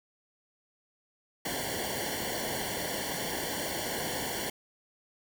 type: noise with comb filter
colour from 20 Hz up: pink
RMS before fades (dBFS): -34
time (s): 1.45-4.5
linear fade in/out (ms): 5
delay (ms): 0.79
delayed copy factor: -1
effects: none